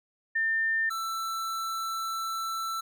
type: tone pair in turn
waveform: sine / square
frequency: 1800 / 1331.8 Hz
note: A6 / E6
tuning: +39 / +17 cents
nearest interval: perfect fourth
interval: 522 cents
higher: first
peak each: -24 / -31 dBFS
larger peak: first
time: 0.35-0.9 / 0.9-2.81 s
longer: second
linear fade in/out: 10 ms
effects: none